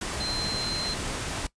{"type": "tone in noise", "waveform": "sine", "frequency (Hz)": 4117, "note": "C8", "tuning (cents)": -29, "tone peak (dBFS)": -30, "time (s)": [0.2, 0.94], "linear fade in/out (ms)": 5, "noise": "pink", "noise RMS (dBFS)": -32, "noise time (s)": [0.01, 1.47], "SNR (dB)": -1, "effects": ["noise-tail reverb RT60 0.1 s tail -19 dB re dry", "resampled to 22050 Hz"]}